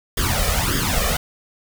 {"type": "noise with flanger", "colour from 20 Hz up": "pink", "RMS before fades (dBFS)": -20, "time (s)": [0.17, 1.17], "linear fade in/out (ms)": 5, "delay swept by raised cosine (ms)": [0.59, 1.69], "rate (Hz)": 1.7, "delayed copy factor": 0.8, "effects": []}